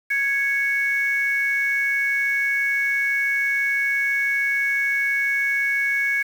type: tone pair together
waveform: sine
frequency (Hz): 1661.2 / 2217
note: G#6 / C#7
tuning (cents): 0 / 0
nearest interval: perfect fourth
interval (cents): 500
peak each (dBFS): -22 / -20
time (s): 0.1-6.23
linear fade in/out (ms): 10
effects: tanh soft clip ceiling -12 dBFS + 7-bit